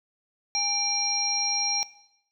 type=tone cluster; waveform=sine; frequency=814 / 2365 / 4146 / 5610 Hz; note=G#5 / D7 / C8 / F8; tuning=-35 / +12 / -17 / +7 cents; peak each=-32 / -32 / -32 / -25 dBFS; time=0.55-1.83 s; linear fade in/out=0 ms; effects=noise-tail reverb RT60 0.8 s tail -17 dB re dry